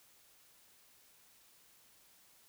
silence, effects white hiss -65 dBFS RMS until 2.48 s

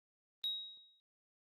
sine tone with exponential decay, 3800 Hz, A#7, 33 cents sharp, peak -31 dBFS, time 0.44-1 s, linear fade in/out 0 ms, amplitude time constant 120 ms, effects tanh soft clip ceiling -30 dBFS + Opus 32 kbps

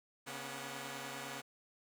5% pulse tone cluster, 136.9 / 242.1 / 283.7 / 748 Hz, C#3 / B3 / C#4 / F#5, -21 / -34 / +40 / +19 cents, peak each -36 / -35 / -39 / -39 dBFS, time 0.26-1.42 s, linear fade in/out 20 ms, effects none

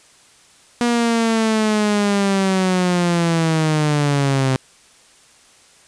sawtooth linear sweep, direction down, 240.5 to 130 Hz, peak -11 dBFS, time 0.81-4.56 s, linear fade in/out 0 ms, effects white hiss -50 dBFS RMS until 5.87 s + resampled to 22050 Hz

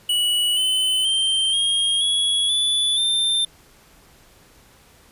square tone with pitch steps, 2939 / 3037 / 3139 / 3244 / 3353 / 3465 / 3581 Hz, F#7 / F#7 / G7 / G#7 / G#7 / A7 / A7, -12 / +44 / +2 / -41 / +16 / -27 / +30 cents, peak -18 dBFS, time 0.09-3.45 s, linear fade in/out 5 ms, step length 480 ms, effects pink hiss -52 dBFS RMS until 5.11 s + resampled to 32000 Hz

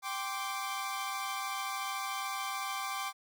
sawtooth chord, G suspended fourth, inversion none, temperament equal with one note detuned, 784 / 1046.5 / 1169.2 Hz, G5 / C6 / D6, 0 / 0 / -8 cents, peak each -36 / -37 / -34 dBFS, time 0.02-3.13 s, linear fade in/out 50 ms, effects none

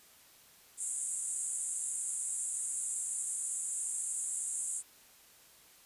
pink band-pass noise, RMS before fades -37 dBFS, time 0.77-4.83 s, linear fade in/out 50 ms, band 7200 to 10000 Hz, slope 96 dB/octave, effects white hiss -60 dBFS RMS until 5.85 s + resampled to 32000 Hz

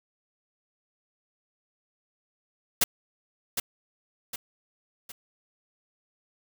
white noise with echo, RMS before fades -21 dBFS, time 2.81-2.84 s, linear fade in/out 5 ms, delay 760 ms, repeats 3, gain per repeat -7 dB, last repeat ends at 5.12 s, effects none

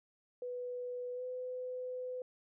sine tone with pitch glide, 493.9 to 504.3 Hz, B4 to B4, 0 to +36 cents, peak -38 dBFS, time 0.42-2.22 s, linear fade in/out 2 ms, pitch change +36 cents, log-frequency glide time 1.14-1.23 s, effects none

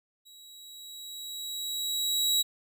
sawtooth tone with level ramp, 3874 Hz, B7, 34 cents flat, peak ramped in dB -48 to -19 dBFS, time 0.25-2.43 s, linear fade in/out 20 ms, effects none

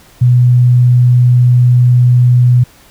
sine tone, 123.47 Hz, B2, in tune, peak -4 dBFS, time 0.21-2.64 s, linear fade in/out 10 ms, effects pink hiss -43 dBFS RMS until 2.9 s

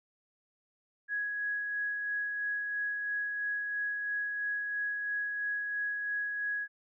sine tone with tremolo, 1667 Hz, G#6, 6 cents sharp, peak -30 dBFS, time 1.08-6.68 s, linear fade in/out 50 ms, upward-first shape sine, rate 3 Hz, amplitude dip 30%, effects none

